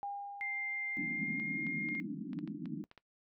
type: tone with exponential decay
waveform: sine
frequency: 806 Hz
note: G5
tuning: 48 cents sharp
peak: -36 dBFS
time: 0.03-1.74 s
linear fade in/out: 0 ms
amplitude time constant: 370 ms
type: tone with pitch glide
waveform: sine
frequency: 2098 to 2126 Hz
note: C7 to C7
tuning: +4 to +27 cents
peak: -36 dBFS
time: 0.41-2 s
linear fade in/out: 0 ms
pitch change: +23 cents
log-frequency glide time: 0.98-1.44 s
type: band-pass noise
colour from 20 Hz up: white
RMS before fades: -41 dBFS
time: 0.97-2.84 s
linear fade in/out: 0 ms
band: 150 to 320 Hz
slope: 96 dB/octave
type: clicks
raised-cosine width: 0.3 ms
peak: -37 dBFS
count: 10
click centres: 1.399 / 1.667 / 1.888 / 1.951 / 2.332 / 2.389 / 2.476 / 2.657 / 2.914 / 2.977 s
effects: noise-tail reverb RT60 0.1 s tail -19 dB re dry